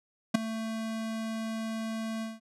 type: tone with ADSR envelope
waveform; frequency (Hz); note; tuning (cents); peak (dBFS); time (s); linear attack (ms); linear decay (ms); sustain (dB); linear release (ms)
square; 222.8; A3; +22; -17; 0.34-2.4; 11; 7; -16; 180
effects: low-pass 10000 Hz 12 dB/octave